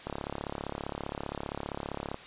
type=click train; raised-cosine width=1 ms; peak=-20 dBFS; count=74; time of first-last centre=0.07-2.144 s; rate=35.2 Hz; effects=white hiss -47 dBFS RMS until 2.26 s + resampled to 8000 Hz